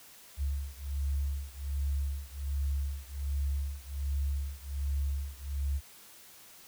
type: beating tone pair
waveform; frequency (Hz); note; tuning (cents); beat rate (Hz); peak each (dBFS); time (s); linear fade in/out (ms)
sine; 69.4 / 70.7; C#2 / C#2; +3 / +35; 1.3; -33 / -34; 0.37-5.81; 50
effects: white hiss -54 dBFS RMS until 6.67 s